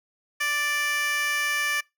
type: tone with high-pass filter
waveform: 15% pulse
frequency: 587.3 Hz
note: D5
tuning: in tune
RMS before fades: -26 dBFS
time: 0.4-1.81 s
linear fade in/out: 10 ms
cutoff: 1800 Hz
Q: 1.6
effects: noise-tail reverb RT60 0.2 s tail -23 dB re dry